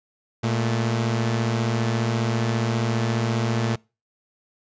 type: tone pair together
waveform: sawtooth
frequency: 116.54 / 218.3 Hz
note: A#2 / A3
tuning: 0 / -13 cents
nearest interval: major seventh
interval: 1087 cents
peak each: -18 / -24 dBFS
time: 0.43-3.76 s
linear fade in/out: 10 ms
effects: noise-tail reverb RT60 0.3 s tail -25 dB re dry + resampled to 16000 Hz